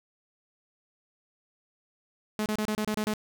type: tone bursts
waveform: sawtooth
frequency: 213.5 Hz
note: G#3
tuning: 48 cents sharp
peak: -23 dBFS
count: 8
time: 2.39-3.137 s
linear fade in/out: 0 ms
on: 68 ms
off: 29 ms
effects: none